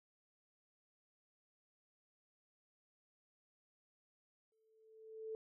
sine tone with exponential growth, 440.6 Hz, A4, 2 cents sharp, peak -40 dBFS, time 4.52-5.35 s, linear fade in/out 1 ms, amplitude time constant 180 ms, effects none

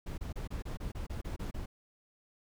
brown noise bursts, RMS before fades -38 dBFS, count 11, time 0.06-1.66 s, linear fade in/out 10 ms, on 120 ms, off 28 ms, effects none

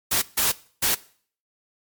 white noise bursts at uneven times, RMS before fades -21 dBFS, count 3, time 0.11-0.22 / 0.37-0.52 / 0.82-0.95 s, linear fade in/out 10 ms, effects noise-tail reverb RT60 0.5 s tail -20 dB re dry + MP3 96 kbps

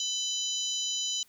harmonic tone with a mistuned harmonic, 992 Hz, B5, 7 cents sharp, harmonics 3 / 4 / 5 / 6 / 7, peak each -33 / -35 / -44 / -37 / -35 dBFS, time 0-1.23 s, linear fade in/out 2 ms, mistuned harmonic 3, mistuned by +26 cents, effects white hiss -63 dBFS RMS until 1.28 s

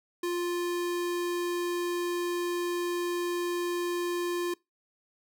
square tone, 350 Hz, F4, 4 cents sharp, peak -29 dBFS, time 0.23-4.54 s, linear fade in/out 5 ms, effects noise-tail reverb RT60 0.2 s tail -23 dB re dry

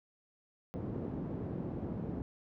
pink band-pass noise, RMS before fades -39 dBFS, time 0.74-2.22 s, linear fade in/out 0 ms, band 110 to 360 Hz, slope 12 dB/octave, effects none

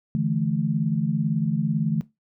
sine chord, D suspended second, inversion none, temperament equal with one note detuned, 146.83 / 164.81 / 216.7 Hz, D3 / E3 / A3, 0 / 0 / -26 cents, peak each -25 dBFS, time 0.15-2.01 s, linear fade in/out 0 ms, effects noise-tail reverb RT60 0.2 s tail -18 dB re dry

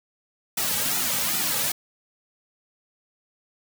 white noise with flanger, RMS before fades -25 dBFS, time 0.57-1.72 s, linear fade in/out 5 ms, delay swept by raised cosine 1.8 to 2.9 ms, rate 2.5 Hz, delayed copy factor -0.95, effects none

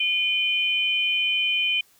sine tone pair together, 2432 / 3062 Hz, D#7 / G7, -40 / -41 cents, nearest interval major third, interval 399 cents, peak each -23 dBFS, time 0-1.81 s, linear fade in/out 5 ms, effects white hiss -59 dBFS RMS until 1.99 s

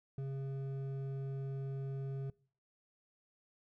triangle tone with hard clipping, 135.9 Hz, C#3, 34 cents flat, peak -39 dBFS, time 0.18-2.3 s, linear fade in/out 2 ms, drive 11 dB, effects noise-tail reverb RT60 0.5 s tail -24 dB re dry

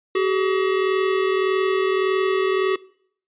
square tone pair together, 379.3 / 421 Hz, F#4 / G#4, +43 / +24 cents, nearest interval major second, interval 181 cents, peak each -19 / -25 dBFS, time 0.15-2.76 s, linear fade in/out 5 ms, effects noise-tail reverb RT60 0.6 s tail -21 dB re dry + resampled to 8000 Hz

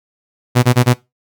sawtooth tone bursts, 123.47 Hz, B2, in tune, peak -4 dBFS, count 4, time 0.55-0.94 s, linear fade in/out 20 ms, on 81 ms, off 22 ms, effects noise-tail reverb RT60 0.2 s tail -19 dB re dry

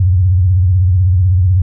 sine tone with vibrato, 91.3 Hz, F#2, 23 cents flat, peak -7 dBFS, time 0-1.62 s, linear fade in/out 5 ms, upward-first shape triangle, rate 16 Hz, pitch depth 160 cents each way, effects none

